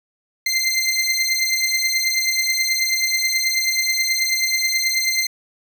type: beating tone pair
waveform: 20% pulse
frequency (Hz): 2079 / 2088.3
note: C7 / C7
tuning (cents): -12 / -4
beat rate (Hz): 9.3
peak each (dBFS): -15 / -16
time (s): 0.46-5.27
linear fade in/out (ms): 5
effects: none